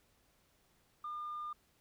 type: tone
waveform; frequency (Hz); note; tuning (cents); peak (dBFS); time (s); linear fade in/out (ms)
sine; 1207; D6; +47; -38; 1.04-1.53; 5
effects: tanh soft clip ceiling -36 dBFS + pink hiss -72 dBFS RMS until 1.8 s